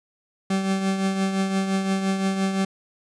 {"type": "tone with tremolo", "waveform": "40% pulse", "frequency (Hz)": 192.8, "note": "G3", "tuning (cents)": -28, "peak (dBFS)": -18, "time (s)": [0.5, 2.65], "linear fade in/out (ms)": 5, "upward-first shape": "triangle", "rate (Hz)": 5.8, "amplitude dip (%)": 55, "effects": ["resampled to 22050 Hz"]}